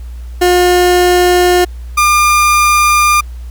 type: tone pair in turn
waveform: 30% pulse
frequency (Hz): 357.6 / 1202.8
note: F4 / D6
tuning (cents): +41 / +41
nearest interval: octave + major sixth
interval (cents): 2100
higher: second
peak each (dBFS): -4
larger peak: neither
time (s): 0.41-1.65 / 1.97-3.21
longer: neither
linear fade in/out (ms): 10
effects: added 60 Hz sine -23 dBFS peak until 3.5 s + pink hiss -46 dBFS RMS until 3.5 s